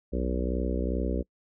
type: harmonic tone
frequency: 62.5 Hz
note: B1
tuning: 21 cents sharp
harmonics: 1 / 3 / 4 / 5 / 6 / 7 / 8 / 9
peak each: -29 / -34 / -35 / -36 / -37 / -37 / -38 / -39 dBFS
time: 0.12-1.23 s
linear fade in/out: 20 ms
effects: noise-tail reverb RT60 0.1 s tail -26 dB re dry